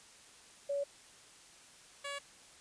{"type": "tone pair in turn", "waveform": ["sine", "10% pulse"], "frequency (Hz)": [565, 565], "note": ["C#5", "C#5"], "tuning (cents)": [33, 33], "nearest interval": "unison", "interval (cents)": 0, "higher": "neither", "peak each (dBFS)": [-32, -31], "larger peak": "second", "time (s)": [[0.69, 0.84], [2.04, 2.19]], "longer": "neither", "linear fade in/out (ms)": 10, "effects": ["white hiss -58 dBFS RMS until 2.6 s", "resampled to 22050 Hz"]}